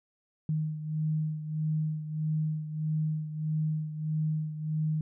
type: beating tone pair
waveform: sine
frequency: 154.8 / 156.4 Hz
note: D#3 / D#3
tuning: -9 / +9 cents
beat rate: 1.6 Hz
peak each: -29 / -35 dBFS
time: 0.49-5.01 s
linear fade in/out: 2 ms
effects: none